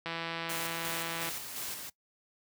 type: click train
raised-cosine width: 0.3 ms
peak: -20 dBFS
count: 205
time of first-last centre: 0.06-1.289 s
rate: 166 Hz
type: noise with tremolo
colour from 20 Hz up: white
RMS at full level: -38 dBFS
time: 0.49-1.9 s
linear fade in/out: 10 ms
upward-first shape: square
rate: 2.8 Hz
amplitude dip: 40%
effects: noise-tail reverb RT60 0.1 s tail -20 dB re dry + high-pass 60 Hz 12 dB/octave